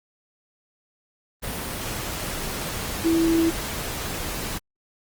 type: tone in noise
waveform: sine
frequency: 329.4 Hz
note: E4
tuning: 1 cent flat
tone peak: -17 dBFS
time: 3.04-3.51 s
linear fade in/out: 20 ms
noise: pink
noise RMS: -30 dBFS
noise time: 1.42-4.59 s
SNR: +10 dB
effects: Opus 24 kbps